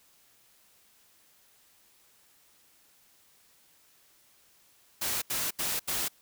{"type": "noise bursts", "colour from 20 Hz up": "white", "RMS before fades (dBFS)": -31, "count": 4, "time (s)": [5.01, 6.084], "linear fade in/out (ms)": 10, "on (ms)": 210, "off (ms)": 78, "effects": ["white hiss -63 dBFS RMS until 6.21 s"]}